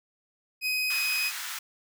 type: tone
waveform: 30% pulse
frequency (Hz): 2513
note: D#7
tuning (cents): +17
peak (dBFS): -23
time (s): 0.61-1.32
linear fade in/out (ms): 50
type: high-pass noise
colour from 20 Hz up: pink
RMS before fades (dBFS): -36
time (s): 0.9-1.59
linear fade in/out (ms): 5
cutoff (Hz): 1200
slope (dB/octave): 24
effects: none